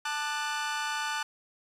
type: chord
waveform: sawtooth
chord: D major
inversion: second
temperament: equal with one note detuned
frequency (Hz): 880 / 1193.8 / 1480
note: A5 / D6 / F#6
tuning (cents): 0 / +28 / 0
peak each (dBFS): -30 / -33 / -30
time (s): 0.05-1.23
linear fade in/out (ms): 5
effects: low-pass 8000 Hz 12 dB/octave + 10-bit